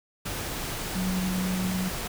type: tone in noise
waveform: sine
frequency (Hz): 185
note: F#3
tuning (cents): 0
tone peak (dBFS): -26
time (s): 0.95-1.89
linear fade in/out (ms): 10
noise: pink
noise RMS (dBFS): -33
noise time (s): 0.25-2.08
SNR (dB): +4
effects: none